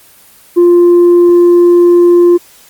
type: tone with tanh clipping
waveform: sine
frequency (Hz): 349.2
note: F4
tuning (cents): 0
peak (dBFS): -3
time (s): 0.56-2.38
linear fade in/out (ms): 20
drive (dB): 1
effects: white hiss -41 dBFS RMS until 2.69 s + Opus 24 kbps